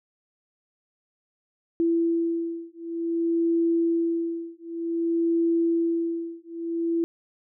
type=beating tone pair; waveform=sine; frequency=334.2 / 334.74 Hz; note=E4 / E4; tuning=+24 / +27 cents; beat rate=0.54 Hz; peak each=-25 dBFS; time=1.8-7.04 s; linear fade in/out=0 ms; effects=none